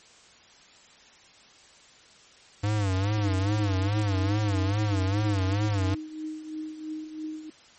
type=tone with vibrato; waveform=square; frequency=100 Hz; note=G2; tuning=35 cents sharp; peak=-24 dBFS; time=2.63-5.95 s; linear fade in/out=10 ms; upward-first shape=sine; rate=2.4 Hz; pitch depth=120 cents each way
type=tone with tremolo; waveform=sine; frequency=311.1 Hz; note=D#4; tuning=in tune; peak=-30 dBFS; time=3.18-7.5 s; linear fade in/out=5 ms; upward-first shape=triangle; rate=3 Hz; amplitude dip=70%
effects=white hiss -54 dBFS RMS until 7.78 s + MP3 32 kbps